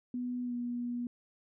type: tone with pitch glide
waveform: sine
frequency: 246.9 to 241.8 Hz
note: B3 to B3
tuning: 0 to -36 cents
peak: -33 dBFS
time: 0.14-1.07 s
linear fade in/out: 2 ms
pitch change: -36 cents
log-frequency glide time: 0.44-0.54 s
effects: none